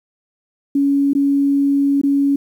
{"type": "tone with dropouts", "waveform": "sine", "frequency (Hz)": 280, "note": "C#4", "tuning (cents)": 18, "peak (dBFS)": -12, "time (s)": [0.75, 2.36], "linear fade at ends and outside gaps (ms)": 5, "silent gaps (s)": [[1.134, 1.15], [2.015, 2.034]], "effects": ["8-bit"]}